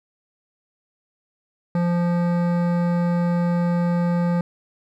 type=tone with hard clipping; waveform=sine; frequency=173.7 Hz; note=F3; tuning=9 cents flat; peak=-20 dBFS; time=1.75-4.41 s; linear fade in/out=2 ms; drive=15 dB; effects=none